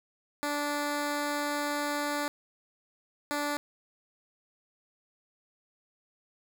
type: tone bursts at uneven times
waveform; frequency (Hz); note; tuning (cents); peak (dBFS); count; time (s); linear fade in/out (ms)
10% pulse; 291.7; D4; -12; -21; 2; 0.43-2.28 / 3.31-3.57; 0
effects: none